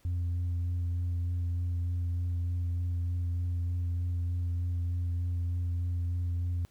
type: tone with vibrato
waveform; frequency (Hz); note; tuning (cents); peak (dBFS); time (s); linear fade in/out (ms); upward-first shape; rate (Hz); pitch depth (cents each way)
sine; 87.31; F2; 0; -26; 0.05-6.65; 0; sine; 3.3; 16
effects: tanh soft clip ceiling -27 dBFS + pink hiss -66 dBFS RMS until 6.7 s